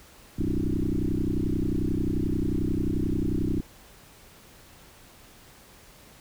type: tone with frequency modulation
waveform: sine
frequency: 150.2 Hz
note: D3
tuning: 39 cents sharp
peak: -23 dBFS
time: 0.38-3.61 s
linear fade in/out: 10 ms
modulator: 31.3 Hz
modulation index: 6.2
effects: pink hiss -52 dBFS RMS until 6.2 s